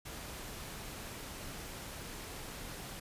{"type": "noise", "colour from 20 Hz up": "pink", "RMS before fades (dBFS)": -45, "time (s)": [0.05, 3], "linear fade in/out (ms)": 10, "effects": ["resampled to 32000 Hz"]}